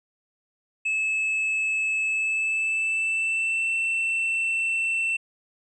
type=tone with pitch glide; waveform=triangle; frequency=2600 to 2684 Hz; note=E7 to E7; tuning=-24 to +31 cents; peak=-21 dBFS; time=0.85-5.17 s; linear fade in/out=10 ms; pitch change=+55 cents; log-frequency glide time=2.04-3.74 s; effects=resampled to 22050 Hz